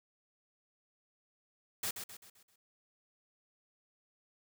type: noise with echo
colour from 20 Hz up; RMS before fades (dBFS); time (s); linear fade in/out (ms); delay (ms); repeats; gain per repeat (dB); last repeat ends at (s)
white; -36; 1.83-1.91; 5; 130; 5; -7; 2.56
effects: none